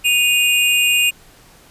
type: tone pair together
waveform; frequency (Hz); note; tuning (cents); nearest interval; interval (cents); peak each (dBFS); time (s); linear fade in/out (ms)
square; 2483 / 2807; D#7 / F7; -4 / +8; major second; 212; -16; 0.04-1.11; 20
effects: pink hiss -47 dBFS RMS until 1.7 s + resampled to 32000 Hz